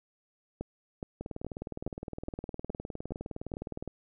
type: two click trains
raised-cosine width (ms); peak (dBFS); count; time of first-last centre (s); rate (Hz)
2; -24 / -22; 53 / 8; 1.21-3.877 / 0.61-3.539; 19.5 / 2.39
effects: none